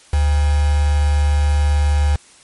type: tone with quantisation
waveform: sine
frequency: 73.42 Hz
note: D2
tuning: in tune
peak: -12 dBFS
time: 0.13-2.16 s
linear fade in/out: 5 ms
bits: 4
effects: white hiss -47 dBFS RMS until 2.43 s + MP3 48 kbps